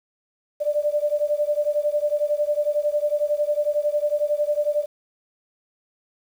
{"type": "beating tone pair", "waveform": "sine", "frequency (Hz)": [587.3, 598.3], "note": ["D5", "D5"], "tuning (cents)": [0, 32], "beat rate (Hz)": 11, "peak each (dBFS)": [-22, -23], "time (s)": [0.6, 4.86], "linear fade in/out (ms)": 20, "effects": ["8-bit"]}